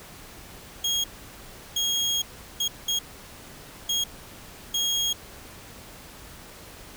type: tone bursts at uneven times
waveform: 30% pulse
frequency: 3272 Hz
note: G#7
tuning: 26 cents flat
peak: -20 dBFS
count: 6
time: 0.84-1.04 / 1.76-2.22 / 2.6-2.68 / 2.88-2.99 / 3.89-4.04 / 4.74-5.13 s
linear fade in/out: 5 ms
effects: pink hiss -45 dBFS RMS until 6.96 s